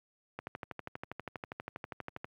click train, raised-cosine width 0.5 ms, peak -24 dBFS, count 24, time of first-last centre 0.39-2.245 s, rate 12.4 Hz, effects high-pass 80 Hz 12 dB/octave + 11-bit

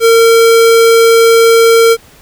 square tone, 457.6 Hz, A#4, 32 cents flat, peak -4 dBFS, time 0-1.97 s, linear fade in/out 50 ms, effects pink hiss -41 dBFS RMS until 2.21 s

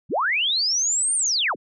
sine linear two-way sweep, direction up then down, 82.41 to 9100 to 82.41 Hz, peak -19 dBFS, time 0.09-1.56 s, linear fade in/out 50 ms, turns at 1.15 s, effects none

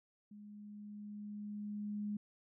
sine tone with level ramp, 207.7 Hz, G#3, in tune, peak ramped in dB -51 to -36 dBFS, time 0.31-2.17 s, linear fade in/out 5 ms, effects none

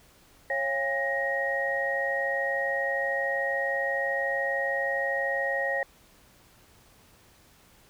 sine tone cluster, 548 / 694 / 807 / 1880 Hz, C#5 / F5 / G#5 / A#6, -20 / -11 / -50 / +14 cents, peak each -30 / -36 / -36 / -28 dBFS, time 0.5-5.83 s, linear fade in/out 2 ms, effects pink hiss -58 dBFS RMS until 7.89 s

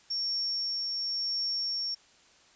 sine tone with tremolo, 5490 Hz, F8, 31 cents flat, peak -28 dBFS, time 0.1-1.95 s, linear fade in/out 10 ms, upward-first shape triangle, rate 0.94 Hz, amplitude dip 25%, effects white hiss -60 dBFS RMS until 2.55 s + resampled to 16000 Hz

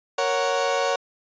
30% pulse chord, F# major, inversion first, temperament equal, 466.2 / 554.4 / 740 Hz, A#4 / C#5 / F#5, 0 / 0 / 0 cents, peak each -24 / -21 / -24 dBFS, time 0.18-0.96 s, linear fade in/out 5 ms, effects resampled to 16000 Hz

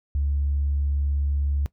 sine tone, 71 Hz, C#2, 42 cents sharp, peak -20 dBFS, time 0.15-1.66 s, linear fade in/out 0 ms, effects noise-tail reverb RT60 0.1 s tail -20 dB re dry + tanh soft clip ceiling -16 dBFS

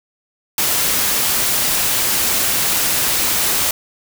white noise, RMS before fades -17 dBFS, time 0.58-3.71 s, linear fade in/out 2 ms, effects none

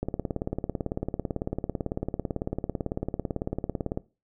click train, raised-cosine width 2 ms, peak -15 dBFS, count 72, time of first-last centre 0.03-3.974 s, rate 18 Hz, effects noise-tail reverb RT60 0.3 s tail -20 dB re dry

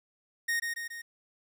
45% pulse tone with echo, 1858 Hz, A#6, 6 cents flat, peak -27 dBFS, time 0.48-0.6 s, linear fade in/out 10 ms, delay 140 ms, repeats 3, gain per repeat -4 dB, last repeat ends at 1.02 s, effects 11-bit

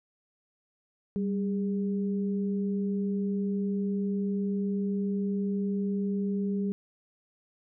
sine tone pair together, 196 / 408.5 Hz, G3 / G#4, 0 / -29 cents, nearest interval octave + minor second, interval 1271 cents, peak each -27 / -35 dBFS, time 1.16-6.72 s, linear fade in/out 0 ms, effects none

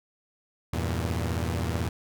sawtooth chord, E diminished, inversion none, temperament equal, 82.41 / 98 / 116.54 Hz, E2 / G2 / Bb2, 0 / 0 / 0 cents, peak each -25 / -30 / -28 dBFS, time 0.73-1.89 s, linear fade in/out 5 ms, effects none

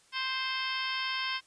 harmonic tone with a mistuned harmonic, 523.3 Hz, C5, in tune, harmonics 2 / 3 / 4 / 5 / 6 / 7 / 8 / 9 / 10, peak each -37 / -38 / -38 / -39 / -37 / -43 / -45 / -48 / -41 dBFS, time 0.12-1.41 s, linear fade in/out 50 ms, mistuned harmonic 8, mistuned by +78 cents, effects white hiss -63 dBFS RMS until 1.46 s + resampled to 22050 Hz

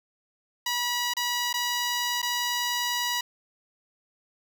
10% pulse tone with dropouts, 970 Hz, B5, 31 cents flat, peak -17 dBFS, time 0.66-3.21 s, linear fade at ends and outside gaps 5 ms, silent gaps 1.137-1.167 / 1.529-1.539 / 2.218-2.227 s, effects none

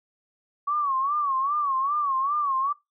sine tone with vibrato, 1124 Hz, C#6, 24 cents sharp, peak -22 dBFS, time 0.67-2.73 s, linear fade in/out 10 ms, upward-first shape sine, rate 2.5 Hz, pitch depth 120 cents each way, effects noise-tail reverb RT60 0.2 s tail -21 dB re dry

